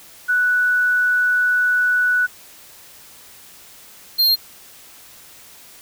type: tone pair in turn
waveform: sine / square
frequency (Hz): 1480 / 4202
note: F#6 / C8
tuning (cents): 0 / +7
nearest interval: octave + tritone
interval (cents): 1807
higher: second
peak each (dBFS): -14 / -13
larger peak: second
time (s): 0.28-2.27 / 4.18-4.36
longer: first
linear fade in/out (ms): 20
effects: white hiss -44 dBFS RMS until 5.81 s